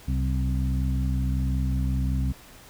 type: harmonic tone with a mistuned harmonic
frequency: 65.41 Hz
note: C2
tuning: in tune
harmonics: 1 / 2 / 3 / 4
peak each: -24 / -28 / -33 / -34 dBFS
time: 0.07-2.33 s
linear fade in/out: 20 ms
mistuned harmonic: 3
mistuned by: -35 cents
effects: pink hiss -49 dBFS RMS until 2.69 s